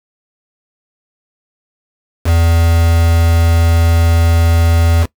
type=tone with quantisation; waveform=triangle; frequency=83.6 Hz; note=E2; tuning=25 cents sharp; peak=-6 dBFS; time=2.24-5.07 s; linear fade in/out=50 ms; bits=3; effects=noise-tail reverb RT60 0.1 s tail -20 dB re dry